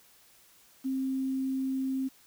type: tone with quantisation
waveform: sine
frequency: 264.7 Hz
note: C4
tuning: 20 cents sharp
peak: -28 dBFS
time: 0.84-2.09 s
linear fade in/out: 20 ms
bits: 9
effects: white hiss -60 dBFS RMS until 2.26 s